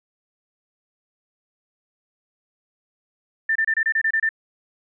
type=tone bursts; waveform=sine; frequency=1786 Hz; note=A6; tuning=25 cents sharp; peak=-17 dBFS; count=9; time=3.49-4.291 s; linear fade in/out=5 ms; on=65 ms; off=27 ms; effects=none